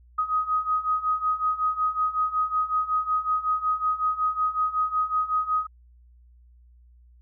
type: beating tone pair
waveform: sine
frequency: 1252 / 1257.4 Hz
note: D#6 / D#6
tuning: +10 / +18 cents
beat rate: 5.4 Hz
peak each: -27 / -24 dBFS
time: 0.18-5.67 s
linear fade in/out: 10 ms
effects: added 60 Hz sine -51 dBFS peak until 7.21 s